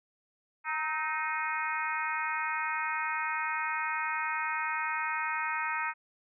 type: harmonic tone with a mistuned harmonic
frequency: 310 Hz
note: D#4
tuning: 6 cents flat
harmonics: 3 / 4 / 5 / 6 / 7 / 8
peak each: -35 / -36 / -37 / -38 / -38 / -39 dBFS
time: 0.64-5.94 s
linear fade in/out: 50 ms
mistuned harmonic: 4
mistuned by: +56 cents
effects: none